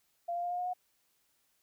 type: tone with pitch steps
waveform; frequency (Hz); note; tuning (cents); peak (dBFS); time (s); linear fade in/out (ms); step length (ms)
sine; 690 / 697.2 / 704.5 / 711.9 / 719.3 / 726.8; F5 / F5 / F5 / F5 / F#5 / F#5; -21 / -3 / +15 / +33 / -49 / -31; -32; 0.28-0.736; 10; 76
effects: white hiss -74 dBFS RMS until 1.62 s